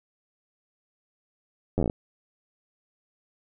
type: slowing click train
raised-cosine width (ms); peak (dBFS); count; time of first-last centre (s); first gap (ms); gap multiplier
2; -12; 9; 1.78-1.899; 10; 1.11
effects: none